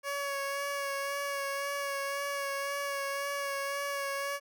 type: tone with vibrato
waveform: 15% pulse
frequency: 560 Hz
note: C#5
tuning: 18 cents sharp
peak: -26 dBFS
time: 0.03-4.4 s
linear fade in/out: 50 ms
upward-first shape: sine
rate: 1.9 Hz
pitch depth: 19 cents each way
effects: none